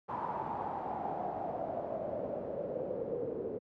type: noise with low-pass filter sweep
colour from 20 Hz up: pink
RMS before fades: -37 dBFS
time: 0.08-3.59 s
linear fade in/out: 20 ms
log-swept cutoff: 980 to 440 Hz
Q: 6.7
effects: high-pass 150 Hz 12 dB/octave